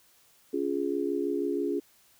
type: chord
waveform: sine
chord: Db major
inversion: none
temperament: equal with one note detuned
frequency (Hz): 282.8 / 349.2 / 415.3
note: Db4 / F4 / Ab4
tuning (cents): +35 / 0 / 0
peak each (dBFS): -31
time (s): 0.53-1.8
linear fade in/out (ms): 10
effects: white hiss -62 dBFS RMS until 2.19 s